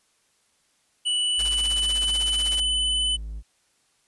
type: tone with pitch glide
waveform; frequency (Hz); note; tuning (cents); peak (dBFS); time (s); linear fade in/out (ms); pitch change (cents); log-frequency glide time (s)
square; 2959 to 3007; F#7 to F#7; -1 to +27; -22; 1.05-3.17; 20; +28; 1.16-2.13
type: tone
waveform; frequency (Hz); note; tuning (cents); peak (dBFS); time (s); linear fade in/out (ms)
triangle; 53.5; A1; -48; -29; 1.37-3.43; 50
type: noise with tremolo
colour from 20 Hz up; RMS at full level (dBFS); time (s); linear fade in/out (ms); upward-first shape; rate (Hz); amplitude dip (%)
white; -32; 1.39-2.6; 2; sine; 16; 80
effects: white hiss -66 dBFS RMS until 4.07 s + resampled to 24000 Hz